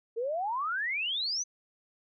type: exponential sweep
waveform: sine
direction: up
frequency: 440 to 6272 Hz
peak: -29 dBFS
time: 0.16-1.44 s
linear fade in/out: 20 ms
effects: none